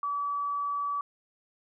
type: tone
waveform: sine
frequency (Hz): 1147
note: D6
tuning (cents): -41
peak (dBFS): -28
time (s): 0.03-1.01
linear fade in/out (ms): 2
effects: none